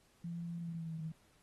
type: tone with pitch glide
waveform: sine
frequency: 170.1 to 159.63 Hz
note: F3 to D#3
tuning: -45 to +45 cents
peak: -39 dBFS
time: 0.24-1.12 s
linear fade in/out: 5 ms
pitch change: -110 cents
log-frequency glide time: 0.6-1 s
effects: pink hiss -70 dBFS RMS until 1.42 s + AAC 32 kbps